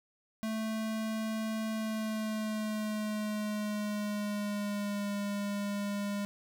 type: tone with pitch glide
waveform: square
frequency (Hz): 220 to 202.9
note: A3 to G#3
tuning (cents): 0 to -40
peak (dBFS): -33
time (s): 0.43-6.25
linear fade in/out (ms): 0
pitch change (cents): -140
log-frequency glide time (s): 1.7-5.12
effects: none